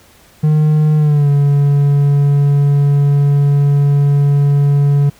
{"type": "tone with pitch glide", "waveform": "triangle", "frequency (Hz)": [152.8, 142.57], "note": ["D#3", "C#3"], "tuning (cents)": [-31, 49], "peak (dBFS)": -6, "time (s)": [0.43, 5.1], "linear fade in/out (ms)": 10, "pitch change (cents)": -120, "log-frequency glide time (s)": [0.97, 1.29], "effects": ["pink hiss -46 dBFS RMS until 5.19 s"]}